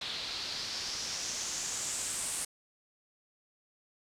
white noise with low-pass filter sweep, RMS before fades -37 dBFS, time 0.01-2.45 s, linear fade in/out 5 ms, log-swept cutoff 3800 to 9100 Hz, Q 3.6, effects none

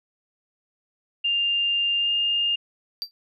sine tone with pitch glide, 2800 to 2819 Hz, F7 to F7, +4 to +16 cents, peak -20 dBFS, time 1.24-2.56 s, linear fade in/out 10 ms, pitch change +12 cents, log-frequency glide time 1.99-2.1 s
triangle tone with exponential decay, 4683 Hz, D8, 6 cents flat, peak -21 dBFS, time 3.02-3.11 s, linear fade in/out 0 ms, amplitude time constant 18 ms
effects none

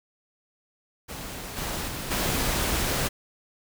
pink noise with level steps, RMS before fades -37 / -31 / -34 / -26 dBFS, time 1.08-3.09 s, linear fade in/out 20 ms, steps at 1.56 / 1.87 / 2.1 s, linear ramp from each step 20 ms, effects none

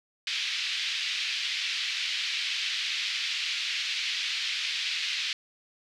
pink band-pass noise, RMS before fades -31 dBFS, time 0.27-5.33 s, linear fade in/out 2 ms, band 2300 to 4600 Hz, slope 24 dB/octave, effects none

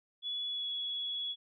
sine tone with pitch glide, 3406 to 3371 Hz, G#7 to G#7, +43 to +25 cents, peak -34 dBFS, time 0.22-1.36 s, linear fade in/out 50 ms, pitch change -18 cents, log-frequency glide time 0.47-0.69 s, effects none

